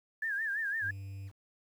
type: tone with vibrato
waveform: sine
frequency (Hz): 1700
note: G#6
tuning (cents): +40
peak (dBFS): -31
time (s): 0.22-0.91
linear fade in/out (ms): 5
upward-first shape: sine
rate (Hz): 5.9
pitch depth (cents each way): 120
type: tone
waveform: triangle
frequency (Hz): 97.8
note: G2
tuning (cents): -4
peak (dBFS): -38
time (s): 0.81-1.32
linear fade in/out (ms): 50
effects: 10-bit